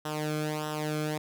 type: tone with flanger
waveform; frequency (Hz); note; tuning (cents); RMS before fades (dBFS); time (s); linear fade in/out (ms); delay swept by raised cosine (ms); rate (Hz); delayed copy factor
sawtooth; 152.6; D#3; -33; -32; 0.05-1.18; 5; 0.44 to 1.08; 1.6; -0.8
effects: none